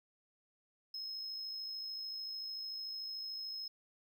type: tone with amplitude modulation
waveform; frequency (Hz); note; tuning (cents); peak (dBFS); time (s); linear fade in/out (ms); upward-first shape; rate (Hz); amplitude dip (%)
triangle; 5160; E8; -38; -38; 0.94-3.68; 5; sine; 53.5; 30
effects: none